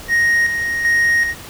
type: tone with tremolo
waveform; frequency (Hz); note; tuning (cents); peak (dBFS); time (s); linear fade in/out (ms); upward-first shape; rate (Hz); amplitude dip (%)
triangle; 1870; A#6; +5; -10; 0.08-1.35; 50; square; 1.3; 50
effects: added 86 Hz sine -43 dBFS peak until 1.49 s + pink hiss -35 dBFS RMS until 1.49 s